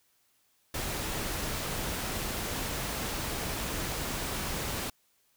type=noise; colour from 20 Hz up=pink; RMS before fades=-34 dBFS; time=0.74-4.9 s; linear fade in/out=5 ms; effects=white hiss -70 dBFS RMS until 5.36 s